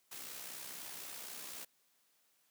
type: noise with amplitude modulation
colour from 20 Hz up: white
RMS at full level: -45 dBFS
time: 0.11-1.65 s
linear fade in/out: 10 ms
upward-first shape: sine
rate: 64 Hz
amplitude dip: 45%
effects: white hiss -74 dBFS RMS until 2.5 s + high-pass 150 Hz 12 dB/octave